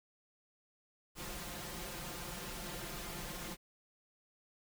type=noise with comb filter; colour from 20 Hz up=pink; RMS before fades=-44 dBFS; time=1.15-3.57 s; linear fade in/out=50 ms; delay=5.7 ms; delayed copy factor=+0.95; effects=none